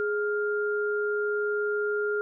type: tone pair together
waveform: sine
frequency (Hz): 416.9 / 1404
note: G#4 / F6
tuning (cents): +7 / +9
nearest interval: octave + major sixth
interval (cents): 2102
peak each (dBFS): -26 / -30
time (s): 0-2.21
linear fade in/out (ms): 0
effects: none